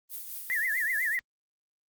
violet noise with tremolo, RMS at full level -37 dBFS, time 0.09-1.19 s, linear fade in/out 50 ms, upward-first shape triangle, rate 4.7 Hz, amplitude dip 40%
sine tone with vibrato, 1864.7 Hz, A#6, in tune, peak -26 dBFS, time 0.5-1.19 s, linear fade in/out 0 ms, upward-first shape triangle, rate 8 Hz, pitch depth 210 cents each way
effects Opus 24 kbps

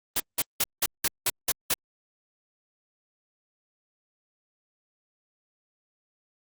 white noise bursts, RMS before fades -24 dBFS, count 8, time 0.16-1.74 s, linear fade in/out 5 ms, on 40 ms, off 180 ms, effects Opus 24 kbps

